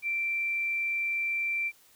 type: tone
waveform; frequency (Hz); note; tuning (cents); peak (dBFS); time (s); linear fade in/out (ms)
sine; 2349; D7; 0; -27; 0.02-1.72; 50
effects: white hiss -60 dBFS RMS until 1.95 s